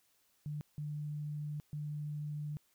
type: tone bursts at uneven times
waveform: sine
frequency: 148.9 Hz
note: D3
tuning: 24 cents sharp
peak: -37 dBFS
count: 3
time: 0.46-0.61 / 0.78-1.6 / 1.73-2.57 s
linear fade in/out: 0 ms
effects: white hiss -73 dBFS RMS until 2.74 s